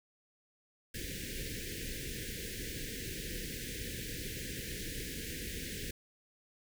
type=band-stop noise; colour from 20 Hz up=pink; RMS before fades=-41 dBFS; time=0.94-5.91 s; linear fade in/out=5 ms; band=520 to 1600 Hz; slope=96 dB/octave; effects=none